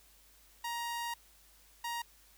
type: tone bursts at uneven times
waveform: sawtooth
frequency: 941 Hz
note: A#5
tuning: 16 cents sharp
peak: -32 dBFS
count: 2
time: 0.64-1.14 / 1.84-2.02 s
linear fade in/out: 5 ms
effects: added 50 Hz sine -66 dBFS peak until 2.37 s + white hiss -63 dBFS RMS until 2.37 s